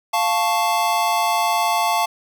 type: chord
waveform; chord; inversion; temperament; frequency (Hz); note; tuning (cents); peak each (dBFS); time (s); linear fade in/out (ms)
square; F augmented; none; equal; 698.5 / 880 / 1108.7; F5 / A5 / C#6; 0 / 0 / 0; -22 / -21 / -24; 0.13-2.06; 10
effects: none